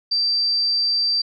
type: tone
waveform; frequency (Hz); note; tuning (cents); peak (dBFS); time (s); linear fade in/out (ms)
sine; 4682; D8; -6; -17; 0.11-1.22; 10
effects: none